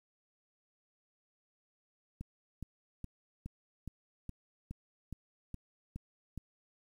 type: click train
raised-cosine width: 5 ms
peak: -29 dBFS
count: 11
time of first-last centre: 2.21-6.377 s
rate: 2.4 Hz
effects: 10-bit